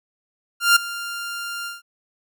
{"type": "tone with ADSR envelope", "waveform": "sawtooth", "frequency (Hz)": 1396, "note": "F6", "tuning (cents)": -1, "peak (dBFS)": -6, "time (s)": [0.6, 1.82], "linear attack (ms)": 160, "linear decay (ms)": 9, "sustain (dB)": -18, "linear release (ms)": 160, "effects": []}